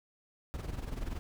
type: noise with amplitude modulation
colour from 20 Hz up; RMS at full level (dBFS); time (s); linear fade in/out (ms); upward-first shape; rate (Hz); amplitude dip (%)
brown; -35; 0.54-1.19; 0; sine; 21.1; 70
effects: none